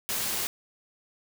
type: noise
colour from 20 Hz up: white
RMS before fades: -30 dBFS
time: 0.09-0.47 s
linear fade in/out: 0 ms
effects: none